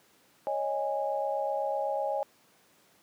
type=chord; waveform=sine; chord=C# suspended second; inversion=none; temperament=equal with one note detuned; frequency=554.4 / 622.3 / 823.4 Hz; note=C#5 / D#5 / G#5; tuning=0 / 0 / -15 cents; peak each=-32 / -33 / -32 dBFS; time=0.47-2.23 s; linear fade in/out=0 ms; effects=pink hiss -63 dBFS RMS until 3.02 s + high-pass 200 Hz 12 dB/octave